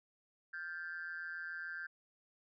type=tone with amplitude modulation; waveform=sine; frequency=1572 Hz; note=G6; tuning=4 cents sharp; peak=-36 dBFS; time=0.53-1.87 s; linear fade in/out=10 ms; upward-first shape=sine; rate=167 Hz; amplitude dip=95%; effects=tanh soft clip ceiling -34 dBFS